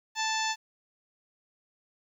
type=harmonic tone; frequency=880 Hz; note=A5; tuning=in tune; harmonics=1 / 2 / 3 / 4 / 5 / 6 / 7 / 8; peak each=-31 / -34 / -36 / -37 / -38 / -39 / -39 / -40 dBFS; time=0.15-0.56 s; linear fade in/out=50 ms; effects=10-bit